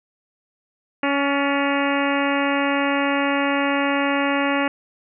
harmonic tone with a mistuned harmonic, 280.3 Hz, C#4, 19 cents sharp, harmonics 1 / 2 / 3 / 4 / 5 / 6 / 7 / 8 / 9 / 10, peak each -22 / -25 / -27 / -28 / -29 / -30 / -30 / -31 / -32 / -32 dBFS, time 1.03-4.68 s, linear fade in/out 2 ms, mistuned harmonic 6, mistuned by +47 cents, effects none

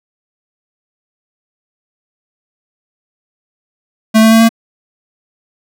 square tone with pitch steps, 220 / 222.4 / 224.9 / 227.4 Hz, A3 / A3 / A3 / A#3, 0 / +19 / +38 / -43 cents, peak -5 dBFS, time 4.14-4.492 s, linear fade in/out 20 ms, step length 88 ms, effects none

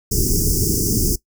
pink band-stop noise, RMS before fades -18 dBFS, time 0.11-1.16 s, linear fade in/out 10 ms, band 440 to 5000 Hz, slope 96 dB/octave, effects noise-tail reverb RT60 0.1 s tail -19 dB re dry

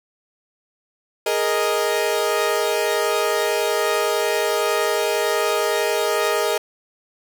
sawtooth chord, Ab suspended second, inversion none, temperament equal, 415.3 / 466.2 / 622.3 Hz, Ab4 / Bb4 / Eb5, 0 / 0 / 0 cents, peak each -19 dBFS, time 1.26-6.58 s, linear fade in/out 5 ms, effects none

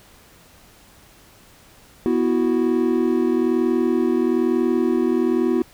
triangle chord, B suspended fourth, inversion none, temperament just, 246.9 / 329.3 / 370.4 Hz, B3 / E4 / F#4, 0 / -2 / +2 cents, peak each -19 dBFS, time 2.06-5.62 s, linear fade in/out 0 ms, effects pink hiss -50 dBFS RMS until 5.73 s

